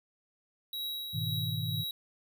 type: tone with tremolo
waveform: square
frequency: 3862 Hz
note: B7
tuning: 39 cents flat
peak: -34 dBFS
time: 0.73-1.91 s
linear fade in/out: 2 ms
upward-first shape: triangle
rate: 2 Hz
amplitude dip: 45%
type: chord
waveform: sine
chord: G# minor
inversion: none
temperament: equal with one note detuned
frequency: 103.83 / 123.47 / 159.02 Hz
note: G#2 / B2 / D#3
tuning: 0 / 0 / +38 cents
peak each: -36 dBFS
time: 1.13-1.84 s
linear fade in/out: 20 ms
effects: none